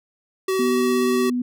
square tone with vibrato, 379.5 Hz, F#4, 44 cents sharp, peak -20 dBFS, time 0.48-1.3 s, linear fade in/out 5 ms, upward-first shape triangle, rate 17 Hz, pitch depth 13 cents each way
sine tone, 246.9 Hz, B3, in tune, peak -20 dBFS, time 0.59-1.42 s, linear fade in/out 5 ms
effects none

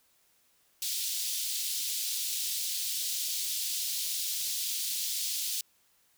pink high-pass noise, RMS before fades -33 dBFS, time 0.82-5.61 s, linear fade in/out 2 ms, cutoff 3500 Hz, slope 24 dB/octave, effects white hiss -68 dBFS RMS until 6.17 s

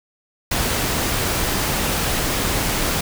pink noise, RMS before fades -21 dBFS, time 0.51-3.01 s, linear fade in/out 5 ms, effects none

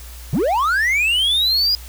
triangle linear sweep, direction up, 110 to 4953 Hz, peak -13 dBFS, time 0.33-1.75 s, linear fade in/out 0 ms, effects added 60 Hz sine -34 dBFS peak until 1.88 s + white hiss -41 dBFS RMS until 1.88 s

